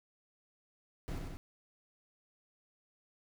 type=noise with echo; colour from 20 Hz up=brown; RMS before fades=-39 dBFS; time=1.08-1.18 s; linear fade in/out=0 ms; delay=95 ms; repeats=2; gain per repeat=-3 dB; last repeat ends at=1.37 s; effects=none